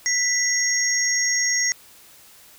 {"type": "tone cluster", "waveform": "sine", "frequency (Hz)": [1981, 5610, 6510], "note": ["B6", "F8", "G#8"], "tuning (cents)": [5, 7, -36], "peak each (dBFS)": -23, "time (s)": [0.06, 1.72], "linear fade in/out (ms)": 0, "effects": ["white hiss -49 dBFS RMS until 2.58 s"]}